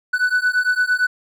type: beating tone pair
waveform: triangle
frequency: 1486 / 1494.8 Hz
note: F#6 / F#6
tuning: +7 / +17 cents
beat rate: 8.8 Hz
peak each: -17 dBFS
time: 0.13-1.07 s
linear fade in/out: 10 ms
effects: none